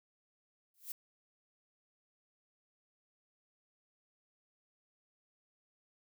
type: noise with exponential growth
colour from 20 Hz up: violet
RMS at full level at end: -38 dBFS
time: 0.74-0.92 s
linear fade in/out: 2 ms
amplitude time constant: 37 ms
effects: none